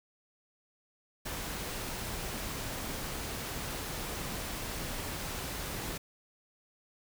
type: noise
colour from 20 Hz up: pink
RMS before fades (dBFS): -38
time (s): 1.25-5.98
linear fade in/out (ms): 10
effects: none